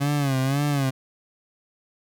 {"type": "tone with vibrato", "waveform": "30% pulse", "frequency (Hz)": 138.59, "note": "C#3", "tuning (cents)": 0, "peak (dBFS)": -18, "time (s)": [0, 0.91], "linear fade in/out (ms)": 20, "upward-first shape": "sine", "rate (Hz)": 1.9, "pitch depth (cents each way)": 99, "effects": []}